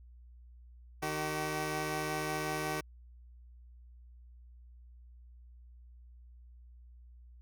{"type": "tone pair together", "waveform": "10% pulse", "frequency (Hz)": [153.41, 380.8], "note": ["D#3", "F#4"], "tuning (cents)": [-24, 50], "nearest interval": "octave + major third", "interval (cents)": 1574, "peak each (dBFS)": -28, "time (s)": [1.02, 2.81], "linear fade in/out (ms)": 10, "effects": ["added 60 Hz sine -52 dBFS peak until 7.41 s"]}